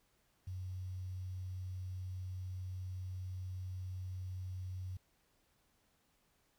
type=tone with quantisation; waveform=sine; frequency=92.5 Hz; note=F#2; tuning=in tune; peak=-40 dBFS; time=0.47-4.97 s; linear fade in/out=5 ms; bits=11; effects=pink hiss -75 dBFS RMS until 6.58 s